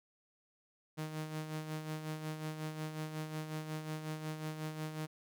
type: tone with tremolo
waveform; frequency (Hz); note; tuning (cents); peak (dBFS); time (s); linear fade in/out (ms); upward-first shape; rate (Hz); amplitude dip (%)
sawtooth; 155.56; D#3; 0; -33; 0.97-5.07; 20; sine; 5.5; 55
effects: none